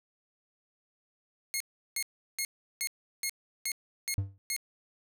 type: tone bursts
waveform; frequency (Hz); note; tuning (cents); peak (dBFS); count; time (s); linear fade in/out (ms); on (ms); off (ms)
10% pulse; 2155; C#7; -49; -21; 8; 1.54-4.564; 0; 63; 360
type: tone with exponential decay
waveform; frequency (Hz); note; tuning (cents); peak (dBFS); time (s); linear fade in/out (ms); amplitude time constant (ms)
triangle; 97.8; G2; -4; -21; 4.18-4.38; 0; 42
effects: none